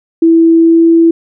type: tone with pitch glide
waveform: sine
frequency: 329.6 to 331.7 Hz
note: E4 to E4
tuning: 0 to +11 cents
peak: -3 dBFS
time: 0.22-1.11 s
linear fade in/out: 5 ms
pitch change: +11 cents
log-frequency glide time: 0.57-0.85 s
effects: none